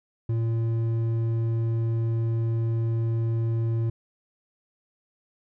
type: tone with hard clipping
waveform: sine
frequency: 114.2 Hz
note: A#2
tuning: 35 cents flat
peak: -24 dBFS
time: 0.29-3.9 s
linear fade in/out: 5 ms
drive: 6 dB
effects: none